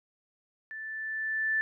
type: tone with level ramp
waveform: sine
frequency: 1760 Hz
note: A6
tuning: in tune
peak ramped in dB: -38 to -24 dBFS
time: 0.71-1.61 s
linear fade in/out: 0 ms
effects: none